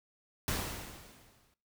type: noise with exponential decay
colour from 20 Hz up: pink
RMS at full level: -32 dBFS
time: 0.48-1.54 s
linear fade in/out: 1 ms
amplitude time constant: 230 ms
effects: noise-tail reverb RT60 0.4 s tail -19 dB re dry